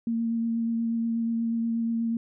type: tone with vibrato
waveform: sine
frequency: 229.7 Hz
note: A#3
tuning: 25 cents flat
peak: -24 dBFS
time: 0.07-2.17 s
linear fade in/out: 2 ms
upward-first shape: triangle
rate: 8.3 Hz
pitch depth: 16 cents each way
effects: none